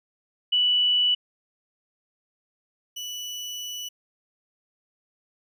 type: tone pair in turn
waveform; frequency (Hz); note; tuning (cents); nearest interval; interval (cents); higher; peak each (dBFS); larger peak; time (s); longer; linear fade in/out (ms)
sine / 30% pulse; 2960 / 2960; F#7 / F#7; 0 / 0; unison; 0; neither; -18 / -29; first; 0.52-1.15 / 2.96-3.89; second; 10
effects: none